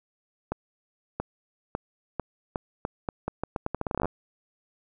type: accelerating click train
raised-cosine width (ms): 1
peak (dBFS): -14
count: 22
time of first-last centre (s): 0.52-4.056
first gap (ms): 680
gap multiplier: 0.81
effects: none